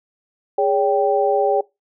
sine tone cluster, 412.2 / 567 / 784 Hz, G#4 / C#5 / G5, -13 / +39 / 0 cents, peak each -19 dBFS, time 0.58-1.61 s, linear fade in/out 5 ms, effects noise-tail reverb RT60 0.2 s tail -21 dB re dry

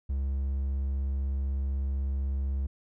triangle tone, 68 Hz, C#2, 33 cents flat, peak -25 dBFS, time 0.09-2.67 s, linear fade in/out 10 ms, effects none

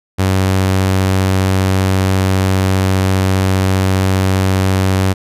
sawtooth tone, 94.9 Hz, F#2, 44 cents sharp, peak -7 dBFS, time 0.18-5.14 s, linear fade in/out 20 ms, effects resampled to 32000 Hz

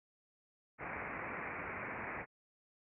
white low-pass noise, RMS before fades -43 dBFS, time 0.78-2.26 s, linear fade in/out 50 ms, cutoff 2400 Hz, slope 96 dB/octave, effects high-pass 60 Hz 12 dB/octave

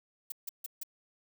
violet noise bursts, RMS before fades -38 dBFS, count 4, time 0.3-0.834 s, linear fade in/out 5 ms, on 21 ms, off 150 ms, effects none

